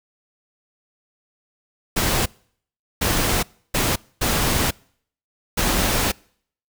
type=noise bursts at uneven times; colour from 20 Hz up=pink; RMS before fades=-20 dBFS; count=5; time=1.96-2.26 / 3.01-3.43 / 3.74-3.96 / 4.21-4.71 / 5.57-6.12 s; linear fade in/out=10 ms; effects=noise-tail reverb RT60 0.6 s tail -26 dB re dry